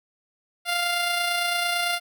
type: tone with amplitude modulation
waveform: 10% pulse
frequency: 698.5 Hz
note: F5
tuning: in tune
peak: -13 dBFS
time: 0.65-2 s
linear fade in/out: 50 ms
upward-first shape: sine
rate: 28.9 Hz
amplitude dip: 30%
effects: none